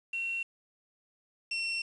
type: tone pair in turn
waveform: sine / 30% pulse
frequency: 2727 / 2716 Hz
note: F7 / F7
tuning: -42 / -49 cents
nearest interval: unison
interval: 7 cents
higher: first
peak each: -31 / -28 dBFS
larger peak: second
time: 0.13-0.43 / 1.51-1.82 s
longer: second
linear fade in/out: 5 ms
effects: resampled to 22050 Hz + 9-bit